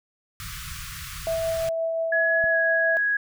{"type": "band-stop noise", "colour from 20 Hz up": "pink", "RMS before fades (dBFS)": -36, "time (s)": [0.4, 1.69], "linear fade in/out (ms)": 0, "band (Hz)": [170, 1100], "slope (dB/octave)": 96}
{"type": "tone with tremolo", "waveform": "sine", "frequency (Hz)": 656, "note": "E5", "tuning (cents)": -9, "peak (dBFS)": -22, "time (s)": [1.27, 2.97], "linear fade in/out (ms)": 0, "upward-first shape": "triangle", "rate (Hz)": 5.7, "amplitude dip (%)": 25}
{"type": "tone with pitch glide", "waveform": "sine", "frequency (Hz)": [1685, 1661.8], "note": ["G#6", "G#6"], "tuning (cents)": [25, 1], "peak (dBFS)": -20, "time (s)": [2.12, 3.17], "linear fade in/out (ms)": 5, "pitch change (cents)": -24, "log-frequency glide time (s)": [2.5, 2.56]}
{"type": "click", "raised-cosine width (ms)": 5, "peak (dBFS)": -27, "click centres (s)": 2.441}
{"effects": []}